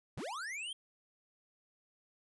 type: linear sweep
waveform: square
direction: up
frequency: 67 to 3249 Hz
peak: -40 dBFS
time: 0.17-0.73 s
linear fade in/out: 5 ms
effects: resampled to 24000 Hz